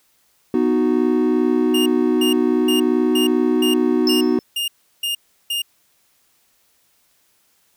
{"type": "chord", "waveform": "triangle", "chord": "B major", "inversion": "none", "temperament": "equal with one note detuned", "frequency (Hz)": [246.9, 309.5, 370], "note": ["B3", "D#4", "F#4"], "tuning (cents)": [0, -9, 0], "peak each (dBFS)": -17, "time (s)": [0.54, 4.39], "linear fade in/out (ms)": 2}
{"type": "tone bursts", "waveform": "45% pulse", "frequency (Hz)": 2831, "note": "F7", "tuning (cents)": 23, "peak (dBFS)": -20, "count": 9, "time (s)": [1.74, 5.62], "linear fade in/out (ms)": 5, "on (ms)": 120, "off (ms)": 350}
{"type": "tone with exponential decay", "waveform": "triangle", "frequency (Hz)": 5280, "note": "E8", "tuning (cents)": 2, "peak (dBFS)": -16, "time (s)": [4.07, 4.43], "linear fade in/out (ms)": 2, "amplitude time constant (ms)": 78}
{"effects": ["white hiss -61 dBFS RMS until 7.76 s"]}